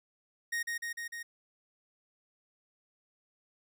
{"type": "tone with echo", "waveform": "45% pulse", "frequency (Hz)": 1864.7, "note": "A#6", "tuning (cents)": 0, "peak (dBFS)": -31, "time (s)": [0.52, 0.63], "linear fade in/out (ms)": 10, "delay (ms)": 150, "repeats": 4, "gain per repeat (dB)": -2, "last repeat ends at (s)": 1.23, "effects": []}